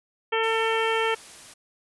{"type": "harmonic tone", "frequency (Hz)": 448.8, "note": "A4", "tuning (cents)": 34, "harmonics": [1, 2, 3, 4, 5, 6, 7], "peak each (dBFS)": [-25, -28, -30, -31, -32, -33, -33], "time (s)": [0.32, 1.15], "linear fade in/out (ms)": 10}
{"type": "noise", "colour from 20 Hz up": "white", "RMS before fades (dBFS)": -45, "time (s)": [0.43, 1.54], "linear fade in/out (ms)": 10}
{"effects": ["resampled to 24000 Hz"]}